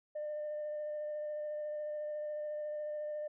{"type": "tone with vibrato", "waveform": "sine", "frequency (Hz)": 601, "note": "D5", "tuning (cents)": 40, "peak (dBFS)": -35, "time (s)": [0.15, 3.28], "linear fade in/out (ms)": 10, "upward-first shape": "square", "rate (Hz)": 14, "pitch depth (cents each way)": 10, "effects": ["tanh soft clip ceiling -34 dBFS"]}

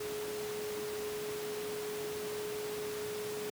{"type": "tone in noise", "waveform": "sine", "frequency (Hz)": 421.9, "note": "G#4", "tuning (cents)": 27, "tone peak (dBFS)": -37, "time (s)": [0, 3.5], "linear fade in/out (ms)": 5, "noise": "pink", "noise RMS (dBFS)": -43, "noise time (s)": [0, 3.5], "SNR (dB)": 3, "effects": ["high-pass 150 Hz 12 dB/octave"]}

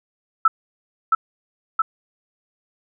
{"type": "tone with echo", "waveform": "sine", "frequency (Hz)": 1318.5, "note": "E6", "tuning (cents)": 0, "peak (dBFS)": -10, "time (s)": [0.45, 0.48], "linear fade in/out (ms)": 5, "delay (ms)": 670, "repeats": 2, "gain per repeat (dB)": -2, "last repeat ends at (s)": 1.82, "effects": []}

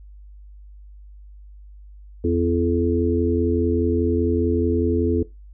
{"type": "harmonic tone with a mistuned harmonic", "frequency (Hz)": 84.9, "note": "F2", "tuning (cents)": -48, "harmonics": [1, 3, 4, 5], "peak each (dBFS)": [-23, -23, -23, -23], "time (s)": [2.24, 5.23], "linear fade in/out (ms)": 5, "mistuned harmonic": 5, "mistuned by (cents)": 25, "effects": ["noise-tail reverb RT60 0.2 s tail -17 dB re dry", "added 50 Hz sine -40 dBFS peak until 5.53 s"]}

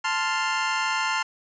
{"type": "chord", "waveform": "25% pulse", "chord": "F major", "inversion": "first", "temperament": "equal", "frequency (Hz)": [880, 1046.5, 1396.9], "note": ["A5", "C6", "F6"], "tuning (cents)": [0, 0, 0], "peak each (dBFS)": -24, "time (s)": [0.04, 1.23], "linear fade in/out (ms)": 10, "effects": ["resampled to 16000 Hz", "8-bit"]}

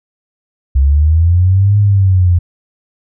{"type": "linear two-way sweep", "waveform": "sine", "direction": "up then down", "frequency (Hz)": [65.41, 103.83, 86.1], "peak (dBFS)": -6, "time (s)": [0.75, 2.39], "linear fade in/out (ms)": 10, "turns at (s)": 1.78, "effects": []}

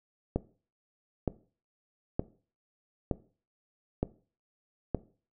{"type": "click train", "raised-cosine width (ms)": 2, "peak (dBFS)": -14, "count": 6, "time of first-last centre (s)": [0.36, 4.947], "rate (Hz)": 1.09, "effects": ["noise-tail reverb RT60 0.4 s tail -18 dB re dry"]}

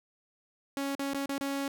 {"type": "tone with dropouts", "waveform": "sawtooth", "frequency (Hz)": 277.2, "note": "C#4", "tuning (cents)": 0, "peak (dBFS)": -27, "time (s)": [0.77, 1.68], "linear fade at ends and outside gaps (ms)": 1, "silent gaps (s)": [[0.952, 0.994], [1.135, 1.145], [1.259, 1.292], [1.381, 1.41]], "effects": []}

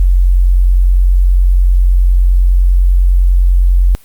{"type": "tone", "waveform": "sine", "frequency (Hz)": 44.97, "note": "F#1", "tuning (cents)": -49, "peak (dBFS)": -5, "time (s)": [0, 3.95], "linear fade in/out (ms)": 0, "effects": ["white hiss -46 dBFS RMS until 4.04 s", "Opus 48 kbps"]}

